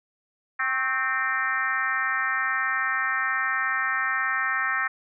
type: harmonic tone with a mistuned harmonic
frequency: 261.2 Hz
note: C4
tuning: 3 cents flat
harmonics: 3 / 4 / 5 / 6 / 7 / 8 / 9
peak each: -38 / -33 / -29 / -30 / -26 / -35 / -38 dBFS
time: 0.59-4.88 s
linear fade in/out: 10 ms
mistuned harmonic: 4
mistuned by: +76 cents
effects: none